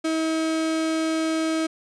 35% pulse tone, 320.2 Hz, D#4, 50 cents sharp, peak -20 dBFS, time 0.04-1.67 s, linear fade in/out 10 ms, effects resampled to 22050 Hz

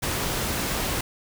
pink noise with ADSR envelope, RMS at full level -25 dBFS, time 0.02-1.01 s, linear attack 16 ms, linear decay 22 ms, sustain -2 dB, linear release 4 ms, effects none

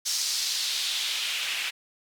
white noise with band-pass filter sweep, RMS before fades -29 dBFS, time 0.05-1.71 s, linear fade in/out 20 ms, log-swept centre 5500 to 2500 Hz, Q 2.1, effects none

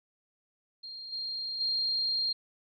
sine tone with level steps, 4210 Hz, C8, 10 cents sharp, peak -40 / -33 / -27 dBFS, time 0.83-2.33 s, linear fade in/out 10 ms, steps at 1.12 / 1.6 s, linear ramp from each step 10 ms, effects none

